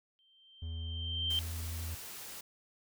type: tone with exponential growth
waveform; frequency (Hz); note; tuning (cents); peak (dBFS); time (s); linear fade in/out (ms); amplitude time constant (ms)
sine; 3136; G7; 0; -28; 0.19-1.39; 0; 260
type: tone with pitch glide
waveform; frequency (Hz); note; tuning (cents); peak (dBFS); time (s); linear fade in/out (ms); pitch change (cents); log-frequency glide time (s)
triangle; 81.3 to 82.67; E2 to E2; -23 to +6; -35; 0.62-1.95; 5; +29; 0.85-1.07
type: noise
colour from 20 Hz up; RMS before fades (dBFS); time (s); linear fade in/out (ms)
white; -46; 1.3-2.41; 5
effects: none